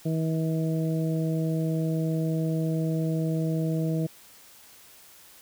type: harmonic tone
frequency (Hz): 160.5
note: E3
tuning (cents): -46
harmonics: 1 / 2 / 3 / 4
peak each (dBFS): -25 / -31 / -35 / -37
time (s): 0.05-4.07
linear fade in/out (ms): 10
effects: white hiss -52 dBFS RMS until 5.41 s